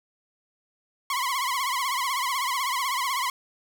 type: tone with vibrato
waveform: sawtooth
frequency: 1046.5 Hz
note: C6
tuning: in tune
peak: -21 dBFS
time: 1.1-3.3 s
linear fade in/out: 2 ms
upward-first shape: triangle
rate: 16 Hz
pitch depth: 150 cents each way
effects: none